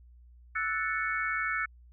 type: chord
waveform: sine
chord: F# minor seventh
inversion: third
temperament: equal with one note detuned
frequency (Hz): 1318.5 / 1475.7 / 1760 / 2217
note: E6 / F#6 / A6 / C#7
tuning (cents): 0 / -5 / 0 / 0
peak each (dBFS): -34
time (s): 0.55-1.66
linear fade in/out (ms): 10
effects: added 60 Hz sine -52 dBFS peak until 1.92 s